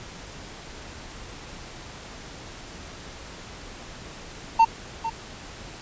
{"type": "tone with echo", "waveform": "triangle", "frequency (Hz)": 906, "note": "A#5", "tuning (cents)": -50, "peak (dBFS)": -10, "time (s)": [4.59, 4.65], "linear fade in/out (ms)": 10, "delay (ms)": 450, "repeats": 1, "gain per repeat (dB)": -13, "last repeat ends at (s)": 5.1, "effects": ["pink hiss -41 dBFS RMS until 5.81 s", "resampled to 16000 Hz"]}